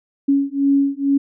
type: beating tone pair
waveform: sine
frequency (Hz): 277.2 / 279.4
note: C#4 / C#4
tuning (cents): 0 / +14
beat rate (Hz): 2.2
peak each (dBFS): -17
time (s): 0.28-1.18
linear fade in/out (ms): 10
effects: none